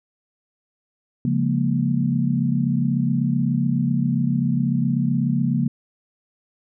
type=chord; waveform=sine; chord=Bb minor seventh; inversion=first; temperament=equal with one note detuned; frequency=138.59 / 174.61 / 207.7 / 235.1 Hz; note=Db3 / F3 / Ab3 / Bb3; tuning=0 / 0 / 0 / +15 cents; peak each=-22 / -24 / -27 / -22 dBFS; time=1.25-5.68 s; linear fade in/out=2 ms; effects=none